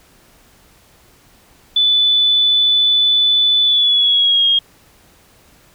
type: tone with pitch glide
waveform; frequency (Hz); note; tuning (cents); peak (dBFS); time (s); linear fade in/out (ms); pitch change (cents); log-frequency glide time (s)
sine; 3487 to 3253; A7 to G#7; -16 to -37; -10; 1.76-4.59; 5; -121; 3.63-4.47
effects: pink hiss -50 dBFS RMS until 5.74 s